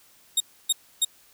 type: tone bursts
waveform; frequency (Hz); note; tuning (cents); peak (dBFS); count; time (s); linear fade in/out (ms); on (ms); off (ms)
20% pulse; 3729; A#7; 0; -13; 3; 0.37-1.049; 5; 33; 290
effects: white hiss -57 dBFS RMS until 1.33 s